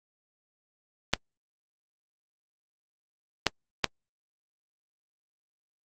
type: clicks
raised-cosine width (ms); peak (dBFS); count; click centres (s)
0.2; -3; 3; 1.136 / 3.467 / 3.843
effects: Opus 32 kbps